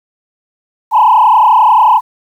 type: tone with frequency modulation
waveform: sine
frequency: 929 Hz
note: A#5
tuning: 6 cents flat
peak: -3 dBFS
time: 0.91-2.01 s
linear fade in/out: 50 ms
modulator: 31.3 Hz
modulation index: 2.9
effects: tanh soft clip ceiling 0 dBFS + 7-bit